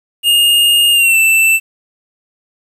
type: tone with pitch glide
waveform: square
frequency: 2837 to 2662 Hz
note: F7 to E7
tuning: +27 to +16 cents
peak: -8 dBFS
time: 0.23-1.6 s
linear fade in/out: 50 ms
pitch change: -111 cents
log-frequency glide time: 0.92-1.17 s
effects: 7-bit